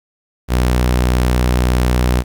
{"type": "tone", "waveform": "sawtooth", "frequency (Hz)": 61.74, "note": "B1", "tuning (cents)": 0, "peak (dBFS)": -8, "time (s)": [0.48, 2.24], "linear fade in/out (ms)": 50, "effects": ["8-bit"]}